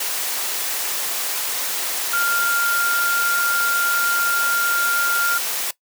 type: tone in noise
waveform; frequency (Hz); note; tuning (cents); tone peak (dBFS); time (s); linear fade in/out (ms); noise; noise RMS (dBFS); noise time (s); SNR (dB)
sine; 1396.9; F6; 0; -18; 2.13-5.38; 5; white; -24; 0-5.71; +3
effects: noise-tail reverb RT60 0.1 s tail -19 dB re dry + high-pass 400 Hz 12 dB/octave

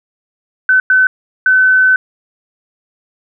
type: tone bursts at uneven times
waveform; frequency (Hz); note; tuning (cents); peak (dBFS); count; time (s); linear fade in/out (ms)
sine; 1517; F#6; +43; -6; 3; 0.69-0.8 / 0.9-1.07 / 1.46-1.96; 2
effects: none

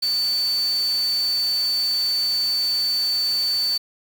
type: tone in noise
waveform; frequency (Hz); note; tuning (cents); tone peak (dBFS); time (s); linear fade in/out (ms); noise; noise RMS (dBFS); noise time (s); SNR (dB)
sine; 4500; C#8; +25; -19; 0.02-3.78; 10; white; -36; 0.02-3.78; +14
effects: none

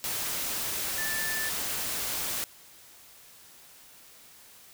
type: tone in noise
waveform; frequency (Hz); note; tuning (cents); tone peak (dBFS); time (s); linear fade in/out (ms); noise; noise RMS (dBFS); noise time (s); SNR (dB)
sine; 1760; A6; 0; -32; 0.98-1.49; 0; white; -32; 0.04-2.44; -3
effects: white hiss -53 dBFS RMS until 4.73 s

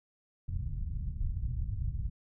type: low-pass noise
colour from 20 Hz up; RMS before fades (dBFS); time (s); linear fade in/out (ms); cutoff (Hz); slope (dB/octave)
pink; -34; 0.48-2.1; 10; 120; 24
effects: none

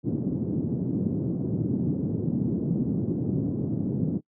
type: band-pass noise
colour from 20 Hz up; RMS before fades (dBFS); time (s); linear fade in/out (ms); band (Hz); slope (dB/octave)
white; -27; 0.03-4.21; 50; 110 to 290; 24
effects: noise-tail reverb RT60 0.1 s tail -25 dB re dry

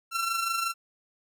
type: tone with amplitude modulation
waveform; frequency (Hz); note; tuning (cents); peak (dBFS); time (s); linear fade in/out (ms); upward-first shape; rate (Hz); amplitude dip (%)
sawtooth; 1354; E6; +46; -21; 0.11-0.74; 50; sine; 25.5; 50
effects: none

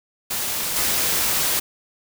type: noise with level steps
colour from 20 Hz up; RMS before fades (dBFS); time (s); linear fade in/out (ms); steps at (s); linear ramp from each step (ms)
white; -25 / -21; 0.3-1.6; 10; 0.76; 2
effects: none

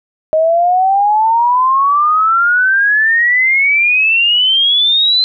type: exponential sweep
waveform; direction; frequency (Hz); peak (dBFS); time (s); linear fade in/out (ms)
sine; up; 622.3 to 4100; -8; 0.33-5.24; 0
effects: none

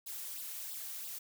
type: noise with flanger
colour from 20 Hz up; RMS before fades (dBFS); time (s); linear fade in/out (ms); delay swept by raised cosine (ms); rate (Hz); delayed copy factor
blue; -43; 0.06-1.19; 10; 0.23 to 2.73; 3; +0.7
effects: none

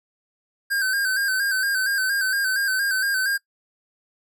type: tone with vibrato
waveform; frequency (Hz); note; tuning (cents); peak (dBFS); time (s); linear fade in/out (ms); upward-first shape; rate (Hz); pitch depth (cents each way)
square; 1568; G6; 0; -21; 0.7-3.38; 20; square; 4.3; 48
effects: noise-tail reverb RT60 0.1 s tail -22 dB re dry

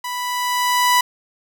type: tone with level ramp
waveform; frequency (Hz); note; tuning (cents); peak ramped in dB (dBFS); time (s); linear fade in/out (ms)
sawtooth; 987.8; B5; 0; -21 to -8; 0.04-1.01; 5
effects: none

